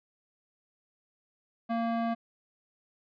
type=tone with band-pass filter; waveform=square; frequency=230.5 Hz; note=A#3; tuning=19 cents flat; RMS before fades=-30 dBFS; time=1.69-2.15 s; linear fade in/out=20 ms; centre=640 Hz; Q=0.96; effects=resampled to 11025 Hz